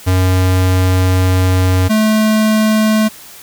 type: tone pair in turn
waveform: square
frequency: 92.5 / 216.6 Hz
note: F#2 / A3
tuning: 0 / -27 cents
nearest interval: octave + minor third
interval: 1473 cents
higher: second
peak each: -10 dBFS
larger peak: neither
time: 0.06-1.89 / 1.89-3.09 s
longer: first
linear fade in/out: 20 ms
effects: white hiss -36 dBFS RMS until 3.42 s